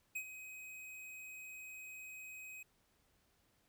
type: tone with ADSR envelope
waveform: square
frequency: 2524 Hz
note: D#7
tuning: 24 cents sharp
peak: -38 dBFS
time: 0.15-2.63 s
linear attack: 10 ms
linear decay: 75 ms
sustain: -11 dB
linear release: 5 ms
effects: pink hiss -75 dBFS RMS until 3.68 s